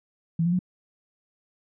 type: tone with pitch steps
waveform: sine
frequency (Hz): 165.6 / 173.33 / 181.42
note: E3 / F3 / F#3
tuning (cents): +8 / -13 / -34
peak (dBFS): -20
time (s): 0.39-0.591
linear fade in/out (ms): 5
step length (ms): 67
effects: none